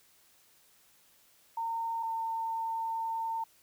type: tone pair in turn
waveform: sine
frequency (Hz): 914 / 905.1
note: A#5 / A5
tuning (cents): -34 / +49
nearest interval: unison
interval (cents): 17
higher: first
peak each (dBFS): -31 / -31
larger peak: neither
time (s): 1.57-2.03 / 2.03-3.44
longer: second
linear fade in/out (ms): 5
effects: white hiss -64 dBFS RMS until 3.62 s